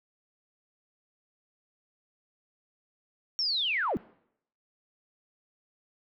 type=linear sweep; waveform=sine; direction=down; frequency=5588 to 158.4 Hz; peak=-26 dBFS; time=3.39-3.97 s; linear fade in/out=0 ms; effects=noise-tail reverb RT60 0.7 s tail -22 dB re dry